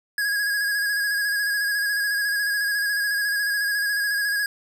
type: tone with vibrato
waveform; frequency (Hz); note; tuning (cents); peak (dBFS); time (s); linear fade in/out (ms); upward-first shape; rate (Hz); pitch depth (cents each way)
square; 1652; G#6; -10; -22; 0.18-4.46; 2; square; 14; 28
effects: none